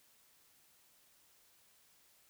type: silence
effects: white hiss -68 dBFS RMS until 2.29 s